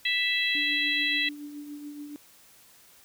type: harmonic tone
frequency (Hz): 659.3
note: E5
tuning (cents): 0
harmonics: 3 / 4 / 5 / 6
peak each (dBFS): -28 / -29 / -30 / -31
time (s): 0.05-1.29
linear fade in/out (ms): 5
type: tone with tremolo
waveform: sine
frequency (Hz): 292.7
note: D4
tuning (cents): -6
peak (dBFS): -35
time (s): 0.55-2.16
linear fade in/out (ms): 0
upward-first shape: triangle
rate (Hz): 7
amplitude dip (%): 50
effects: white hiss -56 dBFS RMS until 3.04 s